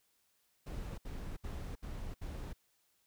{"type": "noise bursts", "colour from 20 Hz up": "brown", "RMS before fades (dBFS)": -42, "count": 5, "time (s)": [0.66, 2.532], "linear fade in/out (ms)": 10, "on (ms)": 320, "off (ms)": 68, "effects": ["white hiss -75 dBFS RMS until 3.06 s"]}